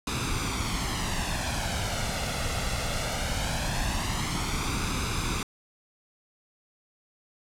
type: noise with flanger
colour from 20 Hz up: pink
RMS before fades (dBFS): -29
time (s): 0.07-5.43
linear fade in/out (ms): 2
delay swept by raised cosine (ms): 0.8 to 1.48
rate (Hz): 0.2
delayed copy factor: +0.6
effects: low-pass 9000 Hz 12 dB/octave